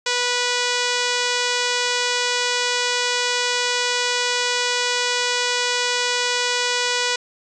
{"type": "tone", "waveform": "5% pulse", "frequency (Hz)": 490.2, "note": "B4", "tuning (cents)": -13, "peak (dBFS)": -7, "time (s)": [0.06, 7.16], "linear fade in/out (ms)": 5, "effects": ["resampled to 22050 Hz"]}